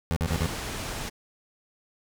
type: tone bursts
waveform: 25% pulse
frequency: 82.41 Hz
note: E2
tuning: in tune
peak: -20 dBFS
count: 4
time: 0.11-0.461 s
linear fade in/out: 0 ms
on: 54 ms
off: 45 ms
type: low-pass noise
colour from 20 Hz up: pink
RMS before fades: -34 dBFS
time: 0.26-1.1 s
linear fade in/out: 20 ms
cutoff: 10000 Hz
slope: 12 dB/octave
effects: none